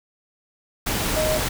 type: tone in noise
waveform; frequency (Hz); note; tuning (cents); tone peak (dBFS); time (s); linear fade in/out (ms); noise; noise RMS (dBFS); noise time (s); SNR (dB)
sine; 622.3; D#5; 0; -21; 1.16-1.38; 10; pink; -24; 0.86-1.49; 0
effects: none